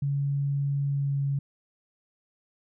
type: tone with pitch glide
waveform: sine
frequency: 140.7 to 139.49 Hz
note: C#3 to C#3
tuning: +26 to +11 cents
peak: -24 dBFS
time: 0.02-1.39 s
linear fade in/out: 5 ms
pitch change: -15 cents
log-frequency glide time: 0.86-1.22 s
effects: none